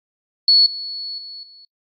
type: tone with level steps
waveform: sine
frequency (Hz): 4400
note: C#8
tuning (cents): -14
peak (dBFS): -9 / -26 / -32 / -42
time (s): 0.48-1.65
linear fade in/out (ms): 2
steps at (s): 0.66 / 1.18 / 1.43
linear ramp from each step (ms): 2
effects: noise-tail reverb RT60 0.1 s tail -25 dB re dry + AAC 32 kbps